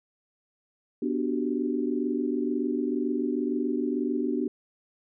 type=chord; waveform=sine; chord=G major seventh; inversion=first; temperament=equal; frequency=246.9 / 293.7 / 370 / 392 Hz; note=B3 / D4 / F#4 / G4; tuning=0 / 0 / 0 / 0 cents; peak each=-29 / -29 / -32 / -34 dBFS; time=1.02-4.48 s; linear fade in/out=5 ms; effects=none